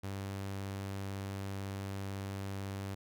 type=tone; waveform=sawtooth; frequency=98 Hz; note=G2; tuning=in tune; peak=-34 dBFS; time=0.03-2.95 s; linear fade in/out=10 ms; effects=none